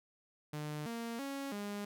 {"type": "tone with pitch steps", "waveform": "sawtooth", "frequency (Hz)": [150.3, 231.9, 276.2, 204.4], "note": ["D3", "A#3", "C#4", "G#3"], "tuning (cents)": [40, -9, -6, -27], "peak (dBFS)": -35, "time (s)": [0.53, 1.85], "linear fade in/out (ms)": 5, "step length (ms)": 330, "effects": []}